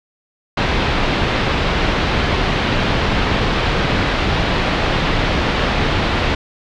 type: low-pass noise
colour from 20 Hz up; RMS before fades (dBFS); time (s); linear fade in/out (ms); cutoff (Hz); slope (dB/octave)
pink; -17; 0.57-6.35; 5; 3900; 24
effects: none